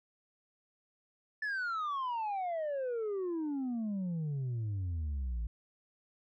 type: exponential sweep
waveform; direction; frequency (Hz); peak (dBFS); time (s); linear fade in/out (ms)
sine; down; 1760 to 53.6; -30; 1.42-5.47; 5
effects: tanh soft clip ceiling -32 dBFS